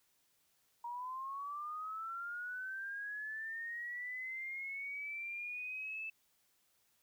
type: linear sweep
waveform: sine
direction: up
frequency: 940 to 2637 Hz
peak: -40 dBFS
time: 0.84-6.1 s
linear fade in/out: 5 ms
effects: white hiss -75 dBFS RMS until 7.02 s